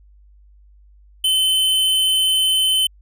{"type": "tone", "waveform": "square", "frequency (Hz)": 3057, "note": "G7", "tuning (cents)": -44, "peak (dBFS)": -15, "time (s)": [1.24, 2.87], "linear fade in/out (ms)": 5, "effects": ["added 50 Hz sine -46 dBFS peak until 3.01 s"]}